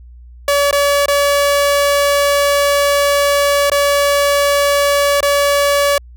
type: tone with dropouts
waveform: sawtooth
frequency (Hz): 570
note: C#5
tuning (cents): +48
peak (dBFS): -7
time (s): 0.48-5.98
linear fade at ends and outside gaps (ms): 2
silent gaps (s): 0.711-0.727 / 1.059-1.082 / 3.699-3.717 / 5.206-5.228
effects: added 60 Hz sine -35 dBFS peak until 6.16 s